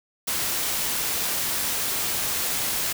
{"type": "noise", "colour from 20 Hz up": "white", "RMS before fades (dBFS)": -26, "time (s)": [0.27, 2.93], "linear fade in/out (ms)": 10, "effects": []}